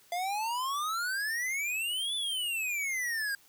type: exponential two-way sweep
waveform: square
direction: up then down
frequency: 686 to 3520 to 1594 Hz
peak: -31 dBFS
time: 0.12-3.35 s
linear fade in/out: 2 ms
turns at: 2.15 s
effects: white hiss -61 dBFS RMS until 3.48 s